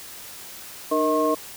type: tone cluster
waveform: sine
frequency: 303.3 / 467.1 / 633 / 1078 Hz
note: D#4 / A#4 / D#5 / C#6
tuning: -44 / +3 / +30 / -49 cents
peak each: -24 dBFS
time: 0.91-1.35 s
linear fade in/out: 10 ms
effects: white hiss -40 dBFS RMS until 1.56 s